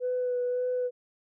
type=tone with vibrato; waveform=sine; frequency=496.7 Hz; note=B4; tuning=10 cents sharp; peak=-25 dBFS; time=0-0.91 s; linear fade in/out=50 ms; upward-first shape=sine; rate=1.8 Hz; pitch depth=16 cents each way; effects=tanh soft clip ceiling -22 dBFS